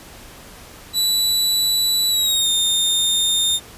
sawtooth tone with pitch glide, 3951 to 3644 Hz, B7 to A#7, 0 to -40 cents, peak -13 dBFS, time 0.93-3.6 s, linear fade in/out 50 ms, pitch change -140 cents, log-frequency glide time 2.09-2.49 s, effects pink hiss -41 dBFS RMS until 3.77 s + resampled to 32000 Hz

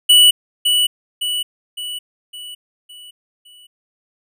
square tone with echo, 2953 Hz, F#7, 4 cents flat, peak -7 dBFS, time 0.09-0.31 s, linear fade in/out 10 ms, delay 560 ms, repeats 6, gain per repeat -6 dB, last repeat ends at 3.67 s, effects none

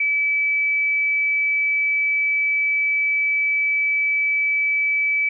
sine tone, 2300 Hz, D7, 37 cents flat, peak -17 dBFS, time 0-5.29 s, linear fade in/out 5 ms, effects none

